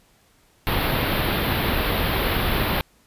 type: band-stop noise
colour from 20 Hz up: pink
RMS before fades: -22 dBFS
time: 0.67-2.81 s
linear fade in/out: 0 ms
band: 4200 to 12000 Hz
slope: 48 dB/octave
effects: pink hiss -59 dBFS RMS until 3.06 s + resampled to 32000 Hz